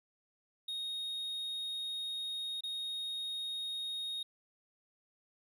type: tone with dropouts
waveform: triangle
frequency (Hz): 3729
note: A#7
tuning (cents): 0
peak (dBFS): -35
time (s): 0.68-4.23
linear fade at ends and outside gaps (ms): 5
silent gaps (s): 2.608-2.635
effects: none